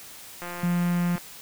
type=click train; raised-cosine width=0.5 ms; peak=-21 dBFS; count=134; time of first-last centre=0.42-1.18 s; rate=175 Hz
type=tone; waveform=sine; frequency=174.61 Hz; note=F3; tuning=in tune; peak=-22 dBFS; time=0.63-1.16 s; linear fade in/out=5 ms
effects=white hiss -44 dBFS RMS until 1.41 s